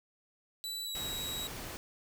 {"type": "tone with pitch glide", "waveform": "sawtooth", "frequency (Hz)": [3956, 3848], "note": ["B7", "B7"], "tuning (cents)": [2, -46], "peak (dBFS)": -34, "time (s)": [0.64, 1.47], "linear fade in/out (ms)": 0, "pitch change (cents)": -48, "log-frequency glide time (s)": [0.84, 0.99]}
{"type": "noise", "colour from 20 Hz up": "pink", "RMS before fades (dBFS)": -43, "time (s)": [0.95, 1.77], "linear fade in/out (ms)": 0}
{"effects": []}